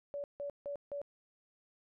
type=tone bursts; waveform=sine; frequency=571 Hz; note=D5; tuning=49 cents flat; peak=-37 dBFS; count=4; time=0.14-1.016 s; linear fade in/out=0 ms; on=99 ms; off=160 ms; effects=none